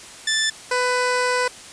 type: tone pair in turn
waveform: 15% pulse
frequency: 1760 / 498.6 Hz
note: A6 / B4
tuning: 0 / +16 cents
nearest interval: octave + minor seventh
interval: 2184 cents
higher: first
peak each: -12 / -12 dBFS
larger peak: neither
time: 0.27-0.5 / 0.71-1.48 s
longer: second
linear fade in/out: 5 ms
effects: white hiss -40 dBFS RMS until 1.72 s + resampled to 22050 Hz